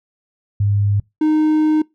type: tone pair in turn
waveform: sine / triangle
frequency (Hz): 101.7 / 308.9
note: G#2 / D#4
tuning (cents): -36 / -12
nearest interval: octave + perfect fifth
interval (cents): 1924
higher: second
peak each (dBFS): -13 / -10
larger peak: second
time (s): 0.6-1 / 1.21-1.82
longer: second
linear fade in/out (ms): 5
effects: noise-tail reverb RT60 0.2 s tail -24 dB re dry